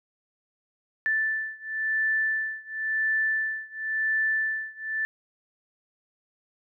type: beating tone pair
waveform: sine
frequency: 1760 / 1760.95 Hz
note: A6 / A6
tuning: 0 / +1 cents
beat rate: 0.95 Hz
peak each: -27 / -28 dBFS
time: 1.06-5.05 s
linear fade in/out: 0 ms
effects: none